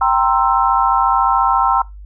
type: chord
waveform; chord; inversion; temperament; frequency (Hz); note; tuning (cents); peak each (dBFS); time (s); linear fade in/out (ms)
sine; C dominant seventh; second; equal with one note detuned; 784 / 932.3 / 1046.5 / 1325.4; G5 / Bb5 / C6 / E6; 0 / 0 / 0 / +9; -17; 0.01-1.82; 5
effects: noise-tail reverb RT60 0.2 s tail -21 dB re dry + added 50 Hz sine -32 dBFS peak until 2.05 s